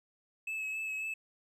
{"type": "tone with vibrato", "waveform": "triangle", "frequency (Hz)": 2593, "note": "E7", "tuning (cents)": -29, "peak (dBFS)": -33, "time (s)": [0.47, 1.14], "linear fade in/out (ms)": 5, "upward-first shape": "sine", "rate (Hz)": 3.7, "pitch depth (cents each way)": 20, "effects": []}